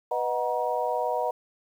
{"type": "chord", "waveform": "sine", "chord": "B major seventh", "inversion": "none", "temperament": "equal with one note detuned", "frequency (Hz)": [493.9, 622.3, 740, 950.3], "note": ["B4", "D#5", "F#5", "A#5"], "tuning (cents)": [0, 0, 0, 33], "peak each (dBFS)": -30, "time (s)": [0.11, 1.31], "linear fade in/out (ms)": 5, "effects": ["9-bit"]}